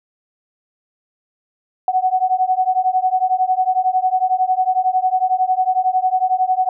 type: beating tone pair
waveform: sine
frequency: 739 / 750 Hz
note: F#5 / F#5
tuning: -2 / +23 cents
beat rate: 11 Hz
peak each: -17 dBFS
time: 1.88-6.69 s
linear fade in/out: 2 ms
effects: none